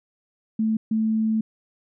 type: tone bursts at uneven times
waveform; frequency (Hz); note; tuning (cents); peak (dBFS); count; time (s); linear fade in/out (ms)
sine; 220; A3; 0; -19; 2; 0.59-0.77 / 0.91-1.41; 5
effects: none